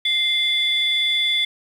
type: tone pair together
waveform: sine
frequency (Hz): 2091 / 3465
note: C7 / A7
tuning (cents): -2 / -27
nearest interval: major sixth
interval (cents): 875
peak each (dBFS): -22 / -17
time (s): 0.05-1.45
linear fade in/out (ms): 5
effects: tanh soft clip ceiling -12 dBFS + 8-bit